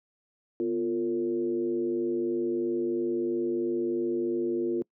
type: tone with frequency modulation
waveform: sine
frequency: 349.2 Hz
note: F4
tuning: in tune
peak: -25 dBFS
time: 0.6-4.82 s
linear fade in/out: 0 ms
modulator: 103 Hz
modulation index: 0.8
effects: noise-tail reverb RT60 0.1 s tail -26 dB re dry + high-pass 150 Hz 12 dB/octave